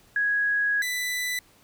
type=tone pair in turn; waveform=sine / sawtooth; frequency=1661.2 / 1988.8 Hz; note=G#6 / B6; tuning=0 / +12 cents; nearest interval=minor third; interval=312 cents; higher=second; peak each=-21 / -23 dBFS; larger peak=first; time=0.16-0.82 / 0.82-1.39 s; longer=first; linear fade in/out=2 ms; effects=pink hiss -58 dBFS RMS until 1.63 s